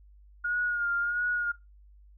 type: tone with vibrato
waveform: sine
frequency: 1428 Hz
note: F6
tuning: 38 cents sharp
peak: -26 dBFS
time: 0.44-1.52 s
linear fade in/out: 10 ms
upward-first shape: sine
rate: 1.5 Hz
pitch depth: 37 cents each way
effects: noise-tail reverb RT60 0.2 s tail -18 dB re dry + added 50 Hz sine -52 dBFS peak until 2.17 s